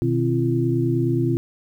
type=tone cluster; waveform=sine; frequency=125.3 / 154.8 / 263.7 / 340.9 Hz; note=B2 / D#3 / C4 / F4; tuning=+25 / -9 / +14 / -42 cents; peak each=-21 / -28 / -25 / -22 dBFS; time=0.02-1.37 s; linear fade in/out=0 ms; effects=9-bit